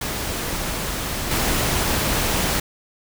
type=noise with level steps; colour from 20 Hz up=pink; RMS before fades=-26 / -21 dBFS; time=0.01-2.6 s; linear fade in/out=5 ms; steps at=1.31 s; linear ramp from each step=2 ms; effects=none